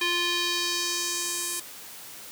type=tone with band-pass filter sweep; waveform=square; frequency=349.2 Hz; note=F4; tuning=in tune; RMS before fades=-28 dBFS; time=0.01-1.6 s; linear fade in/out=5 ms; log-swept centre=2900 to 9500 Hz; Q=1.6; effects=white hiss -43 dBFS RMS until 2.31 s + high-pass 100 Hz 12 dB/octave